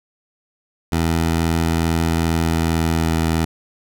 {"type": "tone with pitch glide", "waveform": "15% pulse", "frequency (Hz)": [82.41, 81.28], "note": ["E2", "E2"], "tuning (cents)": [0, -24], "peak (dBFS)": -10, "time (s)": [0.92, 3.45], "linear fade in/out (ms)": 5, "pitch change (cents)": -24, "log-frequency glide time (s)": [2.26, 3.27], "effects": []}